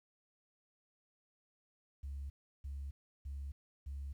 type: tone bursts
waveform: sine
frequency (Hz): 69.6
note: C#2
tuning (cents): +8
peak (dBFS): -39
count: 4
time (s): 2.03-4.13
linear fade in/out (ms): 10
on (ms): 270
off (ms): 340
effects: tanh soft clip ceiling -37 dBFS + 12-bit